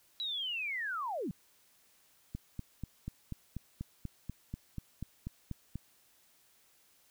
sine linear sweep, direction down, 3951 to 146.3 Hz, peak -34 dBFS, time 0.2-1.31 s, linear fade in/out 0 ms
click train, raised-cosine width 5 ms, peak -26 dBFS, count 15, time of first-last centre 2.35-5.756 s, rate 4.11 Hz
effects white hiss -67 dBFS RMS until 7.1 s

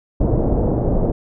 pink low-pass noise, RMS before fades -17 dBFS, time 0.2-1.12 s, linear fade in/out 10 ms, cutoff 630 Hz, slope 24 dB/octave, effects none

